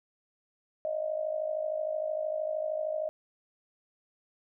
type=tone with amplitude modulation; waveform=sine; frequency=622.3 Hz; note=D#5; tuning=in tune; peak=-26 dBFS; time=0.85-3.09 s; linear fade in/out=0 ms; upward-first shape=sine; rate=53.1 Hz; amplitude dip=75%; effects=none